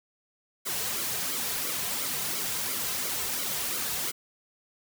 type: noise with flanger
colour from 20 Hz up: white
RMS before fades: -31 dBFS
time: 0.65-4.12 s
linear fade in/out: 20 ms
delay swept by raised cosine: 1.1 to 3.6 ms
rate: 2.9 Hz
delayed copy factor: -0.7
effects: none